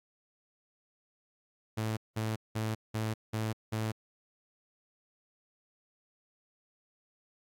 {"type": "tone bursts", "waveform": "sawtooth", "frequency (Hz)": 110, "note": "A2", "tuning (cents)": 0, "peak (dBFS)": -27, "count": 6, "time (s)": [1.77, 3.92], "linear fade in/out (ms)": 10, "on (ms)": 200, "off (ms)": 190, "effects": ["AAC 64 kbps"]}